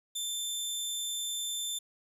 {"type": "tone", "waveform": "20% pulse", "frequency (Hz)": 3550, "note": "A7", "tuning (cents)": 15, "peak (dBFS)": -27, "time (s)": [0.15, 1.79], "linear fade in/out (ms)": 10, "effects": ["10-bit"]}